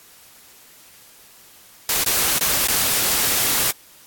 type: noise with dropouts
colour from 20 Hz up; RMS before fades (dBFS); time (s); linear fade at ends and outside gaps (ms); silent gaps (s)
white; -19; 1.89-3.71; 2; 2.039-2.061 / 2.385-2.409 / 2.672-2.683
effects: white hiss -48 dBFS RMS until 4.06 s + AAC 64 kbps